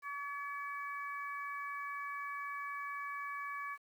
harmonic tone, 569 Hz, C#5, 45 cents sharp, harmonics 2 / 3 / 4, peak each -41 / -45 / -47 dBFS, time 0.02-3.78 s, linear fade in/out 50 ms, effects 11-bit

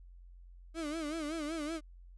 35% pulse tone with vibrato, 311.1 Hz, D#4, in tune, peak -34 dBFS, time 0.74-1.81 s, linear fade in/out 50 ms, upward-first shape sine, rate 5.3 Hz, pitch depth 120 cents each way, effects added 44 Hz sine -51 dBFS peak until 2.17 s + resampled to 24000 Hz

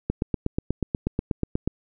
click train, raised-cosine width 3 ms, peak -10 dBFS, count 14, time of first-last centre 0.1-1.676 s, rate 8.25 Hz, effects none

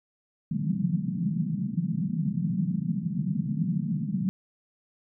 pink band-pass noise, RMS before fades -28 dBFS, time 0.51-4.29 s, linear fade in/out 0 ms, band 150 to 210 Hz, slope 48 dB/octave, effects none

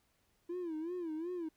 triangle tone with vibrato, 335.1 Hz, E4, 29 cents sharp, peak -34 dBFS, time 0.49-1.49 s, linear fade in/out 10 ms, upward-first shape sine, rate 2.7 Hz, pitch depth 140 cents each way, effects tanh soft clip ceiling -32 dBFS + pink hiss -75 dBFS RMS until 1.56 s

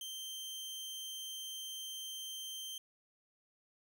sawtooth tone, 3136 Hz, G7, in tune, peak -39 dBFS, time 0.01-2.78 s, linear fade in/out 2 ms, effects none

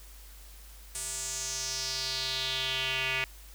square tone with band-pass filter sweep, 131.5 Hz, C3, 9 cents sharp, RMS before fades -33 dBFS, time 0.95-3.24 s, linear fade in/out 0 ms, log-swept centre 8700 to 2400 Hz, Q 3.6, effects added 50 Hz sine -48 dBFS peak until 3.54 s + white hiss -54 dBFS RMS until 3.54 s

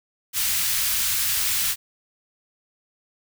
white band-stop noise, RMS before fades -23 dBFS, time 0.33-1.76 s, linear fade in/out 50 ms, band 100 to 1600 Hz, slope 12 dB/octave, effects none

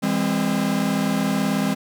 45% pulse chord, E augmented, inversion none, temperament equal with one note detuned, 164.81 / 202.9 / 261.6 Hz, E3 / G#3 / B#3, 0 / -40 / 0 cents, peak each -27 / -22 / -24 dBFS, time 0.02-1.75 s, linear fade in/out 20 ms, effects none

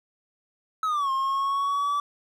triangle exponential two-way sweep, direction down then up, 1307 to 1065 to 1157 Hz, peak -21 dBFS, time 0.83-2 s, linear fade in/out 2 ms, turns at 1.11 s, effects none

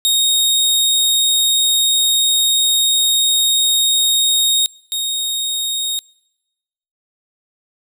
sawtooth tone pair in turn, 3729 / 3729 Hz, A#7 / A#7, 0 / 0 cents, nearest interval unison, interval 0 cents, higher neither, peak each -9 / -15 dBFS, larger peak first, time 0.05-4.66 / 4.92-5.99 s, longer first, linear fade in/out 0 ms, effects noise-tail reverb RT60 1.0 s tail -26 dB re dry

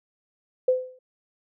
sine tone with exponential decay, 510 Hz, C5, 44 cents flat, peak -14 dBFS, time 0.68-0.99 s, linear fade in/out 5 ms, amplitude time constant 67 ms, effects none

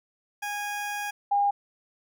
20% pulse / sine tone pair in turn, 823 / 809.3 Hz, G#5 / G#5, -16 / -45 cents, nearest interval unison, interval 29 cents, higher first, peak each -25 / -20 dBFS, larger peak second, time 0.42-1.11 / 1.31-1.51 s, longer first, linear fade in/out 10 ms, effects none

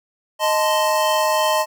square chord, A diminished, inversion second, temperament equal with one note detuned, 622.3 / 880 / 1038.1 Hz, Eb5 / A5 / C6, 0 / 0 / -14 cents, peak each -20 / -22 / -22 dBFS, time 0.39-1.66 s, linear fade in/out 50 ms, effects none

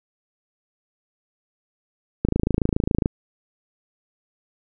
click train, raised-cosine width 3 ms, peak -6 dBFS, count 23, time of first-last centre 2.25-3.059 s, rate 27.2 Hz, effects none

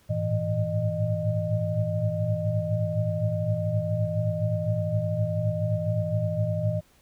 sine tone cluster, 101.8 / 109.4 / 113.5 / 162.7 / 611 Hz, G#2 / A2 / A#2 / E3 / D#5, -34 / -9 / -46 / -22 / -32 cents, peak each -30 dBFS, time 0.09-6.81 s, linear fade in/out 20 ms, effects pink hiss -61 dBFS RMS until 7.01 s

